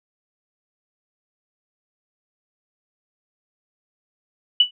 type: tone with exponential decay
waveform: sine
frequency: 2960 Hz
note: F#7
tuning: in tune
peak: -7 dBFS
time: 4.6-4.71 s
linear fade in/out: 5 ms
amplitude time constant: 23 ms
effects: none